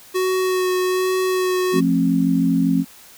square tone with vibrato, 370 Hz, F#4, in tune, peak -18 dBFS, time 0.14-1.81 s, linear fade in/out 20 ms, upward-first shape sine, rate 1.2 Hz, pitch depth 14 cents each way
sine chord, F major, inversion none, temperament equal with one note detuned, 174.61 / 220 / 267.3 Hz, F3 / A3 / C4, 0 / 0 / +37 cents, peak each -19 / -22 / -17 dBFS, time 1.72-2.85 s, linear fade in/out 50 ms
effects white hiss -45 dBFS RMS until 3.17 s

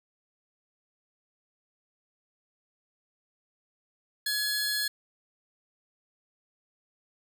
sawtooth tone pair together, 1686 / 4245 Hz, G#6 / C8, +26 / +24 cents, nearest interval octave + major third, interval 1598 cents, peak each -27 dBFS, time 4.26-4.88 s, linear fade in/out 5 ms, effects none

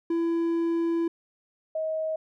triangle / sine tone pair in turn, 334.6 / 633.1 Hz, E4 / D#5, +26 / +30 cents, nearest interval major seventh, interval 1104 cents, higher second, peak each -21 / -26 dBFS, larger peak first, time 0.1-1.08 / 1.75-2.16 s, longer first, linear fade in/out 5 ms, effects none

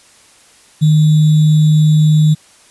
sine tone with sample-and-hold, 153.9 Hz, D#3, 19 cents flat, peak -6 dBFS, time 0.81-2.35 s, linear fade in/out 20 ms, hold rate 3675 Hz, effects white hiss -46 dBFS RMS until 2.7 s + resampled to 24000 Hz

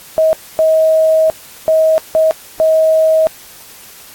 sine tone bursts at uneven times, 636 Hz, D#5, 38 cents sharp, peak -7 dBFS, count 5, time 0.18-0.33 / 0.59-1.3 / 1.68-1.98 / 2.15-2.31 / 2.6-3.27 s, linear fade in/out 0 ms, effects white hiss -37 dBFS RMS until 4.14 s + AAC 64 kbps

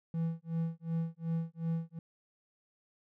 triangle tone with tremolo, 164.81 Hz, E3, in tune, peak -27 dBFS, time 0.14-1.99 s, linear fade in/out 2 ms, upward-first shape sine, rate 2.7 Hz, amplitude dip 100%, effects none

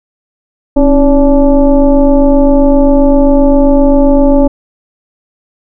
sine tone with frequency modulation, 273.2 Hz, C#4, 25 cents flat, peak -3 dBFS, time 0.76-4.48 s, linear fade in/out 10 ms, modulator 297 Hz, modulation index 1.2, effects none

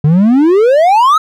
triangle exponential sweep, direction up, 142.7 to 1318.5 Hz, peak -3 dBFS, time 0.04-1.18 s, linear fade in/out 5 ms, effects none

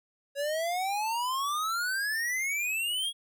square exponential sweep, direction up, 554 to 3342 Hz, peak -29 dBFS, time 0.35-3.13 s, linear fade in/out 50 ms, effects none

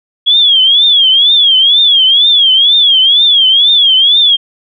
sine tone with vibrato, 3322 Hz, G#7, in tune, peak -4 dBFS, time 0.26-4.37 s, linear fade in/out 20 ms, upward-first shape triangle, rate 2.1 Hz, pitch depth 170 cents each way, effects none

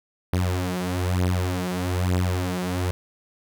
sawtooth beating tone pair, 90 / 91.1 Hz, F#2 / F#2, -47 / -26 cents, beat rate 1.1 Hz, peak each -21 dBFS, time 0.33-2.91 s, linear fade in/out 0 ms, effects none

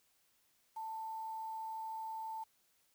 sine tone with quantisation, 887 Hz, A5, 14 cents sharp, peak -40 dBFS, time 0.76-2.44 s, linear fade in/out 10 ms, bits 10, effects white hiss -74 dBFS RMS until 2.94 s

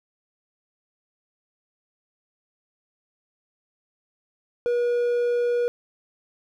triangle tone, 481.5 Hz, B4, 44 cents flat, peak -18 dBFS, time 4.66-5.68 s, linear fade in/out 0 ms, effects none

